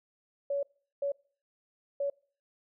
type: tone bursts at uneven times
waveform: sine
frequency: 563 Hz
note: C#5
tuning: 27 cents sharp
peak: -28 dBFS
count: 3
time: 0.5-0.63 / 1.02-1.12 / 2-2.1 s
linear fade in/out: 5 ms
effects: noise-tail reverb RT60 0.5 s tail -26 dB re dry